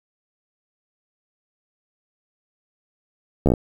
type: slowing click train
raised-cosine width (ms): 2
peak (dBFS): -4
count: 6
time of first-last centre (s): 3.46-3.538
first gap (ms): 13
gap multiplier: 1.09
effects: 7-bit